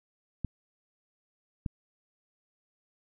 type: clicks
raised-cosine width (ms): 5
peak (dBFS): -19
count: 2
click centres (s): 0.447 / 1.662
effects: none